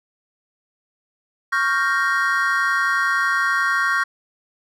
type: chord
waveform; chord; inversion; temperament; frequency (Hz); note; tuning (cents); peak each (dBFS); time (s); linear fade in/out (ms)
triangle; G half-diminished seventh; second; equal; 1108.7 / 1396.9 / 1568 / 1864.7; Db6 / F6 / G6 / Bb6; 0 / 0 / 0 / 0; -21; 1.52-4.04; 10
effects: none

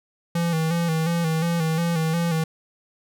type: tone with vibrato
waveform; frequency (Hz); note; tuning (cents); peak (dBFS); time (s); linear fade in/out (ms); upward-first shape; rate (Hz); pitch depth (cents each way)
square; 165; E3; +2; -21; 0.35-2.44; 5; square; 2.8; 50
effects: none

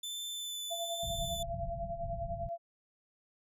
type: tone with vibrato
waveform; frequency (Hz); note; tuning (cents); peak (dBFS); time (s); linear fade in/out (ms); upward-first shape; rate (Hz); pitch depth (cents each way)
sawtooth; 3520; A7; 0; -35; 0.03-1.43; 5; sine; 1.2; 11
type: tone with tremolo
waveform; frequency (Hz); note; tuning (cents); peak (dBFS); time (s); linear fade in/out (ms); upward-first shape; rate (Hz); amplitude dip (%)
sine; 680; F5; -46; -34; 0.7-2.58; 20; sine; 10; 70
type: low-pass noise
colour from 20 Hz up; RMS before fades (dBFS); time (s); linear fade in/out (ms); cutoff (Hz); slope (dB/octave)
pink; -41; 1.03-2.49; 0; 190; 96
effects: none

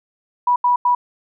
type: tone bursts at uneven times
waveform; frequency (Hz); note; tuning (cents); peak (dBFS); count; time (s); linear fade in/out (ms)
sine; 978; B5; -17; -12; 3; 0.47-0.56 / 0.64-0.76 / 0.85-0.95; 5
effects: none

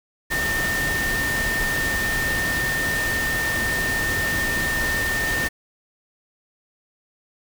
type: tone in noise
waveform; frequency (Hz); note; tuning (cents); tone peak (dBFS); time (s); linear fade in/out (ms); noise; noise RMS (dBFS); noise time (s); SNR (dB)
sine; 1814; A#6; -48; -22; 0.3-5.49; 20; pink; -27; 0.3-5.49; +2
effects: none

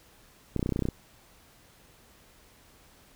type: clicks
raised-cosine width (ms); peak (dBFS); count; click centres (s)
3; -15; 11; 0.563 / 0.594 / 0.628 / 0.661 / 0.692 / 0.723 / 0.761 / 0.792 / 0.823 / 0.854 / 0.887
effects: pink hiss -58 dBFS RMS until 3.15 s

